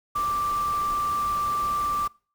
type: tone in noise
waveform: sine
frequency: 1174.7 Hz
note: D6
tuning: in tune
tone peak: -23 dBFS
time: 0.15-2.08 s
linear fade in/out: 10 ms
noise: pink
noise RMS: -39 dBFS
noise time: 0.15-2.08 s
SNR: +13 dB
effects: noise-tail reverb RT60 0.4 s tail -24 dB re dry